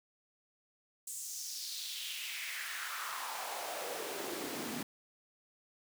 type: noise with high-pass filter sweep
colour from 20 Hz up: pink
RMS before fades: -41 dBFS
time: 1.07-4.83 s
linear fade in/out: 5 ms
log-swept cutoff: 8200 to 210 Hz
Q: 2.9
effects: none